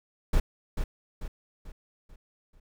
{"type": "noise with echo", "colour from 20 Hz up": "brown", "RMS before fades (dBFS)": -21, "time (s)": [0.33, 0.4], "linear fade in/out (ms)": 5, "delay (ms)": 440, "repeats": 5, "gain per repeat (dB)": -7, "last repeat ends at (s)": 2.6, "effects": []}